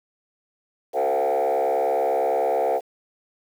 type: tone with frequency modulation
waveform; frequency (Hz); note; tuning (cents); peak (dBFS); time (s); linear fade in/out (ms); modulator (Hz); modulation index
sine; 603; D5; +46; -17; 0.93-2.81; 50; 69.1; 2.7
effects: tanh soft clip ceiling -17 dBFS + 8-bit